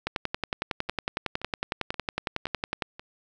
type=two click trains; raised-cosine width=0.3 ms; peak=-11 / -24 dBFS; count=31 / 5; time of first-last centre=0.07-2.822 / 0.89-2.995 s; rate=10.9 / 1.9 Hz; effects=none